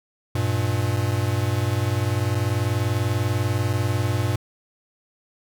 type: tone pair together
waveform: square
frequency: 98 / 118.25 Hz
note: G2 / A#2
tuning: 0 / +25 cents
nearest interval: minor third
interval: 325 cents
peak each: -24 / -24 dBFS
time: 0.35-4.36 s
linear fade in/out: 5 ms
effects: none